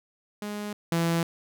sawtooth tone pair in turn, 207.7 / 167.44 Hz, G#3 / E3, 0 / +27 cents, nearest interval major third, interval 373 cents, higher first, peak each -28 / -19 dBFS, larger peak second, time 0.42-0.73 / 0.92-1.23 s, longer neither, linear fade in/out 2 ms, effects none

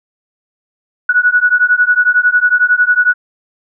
sine beating tone pair, 1464 / 1475 Hz, F#6 / F#6, -19 / -6 cents, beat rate 11 Hz, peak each -11 dBFS, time 1.09-3.14 s, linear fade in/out 5 ms, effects none

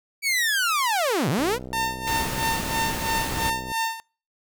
sawtooth linear two-way sweep, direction down then up, 2300 to 112.4 to 524 Hz, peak -17 dBFS, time 0.22-1.59 s, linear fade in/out 50 ms, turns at 1.29 s
click train, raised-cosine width 2 ms, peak -23 dBFS, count 149, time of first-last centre 1.39-3.717 s, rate 63.6 Hz
sawtooth tone with tremolo, 904 Hz, A5, 47 cents sharp, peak -18 dBFS, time 1.73-4 s, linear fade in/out 0 ms, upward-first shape sine, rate 3 Hz, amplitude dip 80%
pink noise, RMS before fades -30 dBFS, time 2.07-3.5 s, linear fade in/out 5 ms
effects noise-tail reverb RT60 0.4 s tail -26 dB re dry

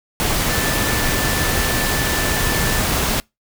sine tone in noise, 1760 Hz, A6, in tune, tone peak -26 dBFS, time 0.5-2.8 s, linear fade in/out 0 ms, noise pink, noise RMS -19 dBFS, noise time 0.2-3.2 s, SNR -10 dB, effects noise-tail reverb RT60 0.2 s tail -26 dB re dry

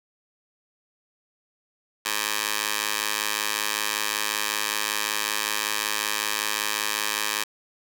15% pulse tone with high-pass filter, 105.3 Hz, G#2, 24 cents sharp, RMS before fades -27 dBFS, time 2.05-7.44 s, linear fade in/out 10 ms, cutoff 1500 Hz, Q 0.55, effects 8-bit

